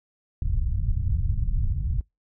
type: low-pass noise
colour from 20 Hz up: pink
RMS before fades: -24 dBFS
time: 0.42-2.01 s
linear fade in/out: 2 ms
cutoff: 110 Hz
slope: 24 dB/octave
effects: noise-tail reverb RT60 0.2 s tail -26 dB re dry